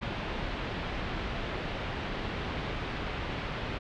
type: low-pass noise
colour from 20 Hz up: pink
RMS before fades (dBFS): -35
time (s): 0.01-3.79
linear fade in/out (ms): 20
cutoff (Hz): 3500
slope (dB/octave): 24
effects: none